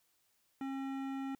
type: tone with hard clipping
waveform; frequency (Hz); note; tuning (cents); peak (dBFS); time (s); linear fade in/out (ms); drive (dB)
sine; 270; C#4; -45; -39; 0.61-1.35; 2; 15
effects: white hiss -75 dBFS RMS until 1.39 s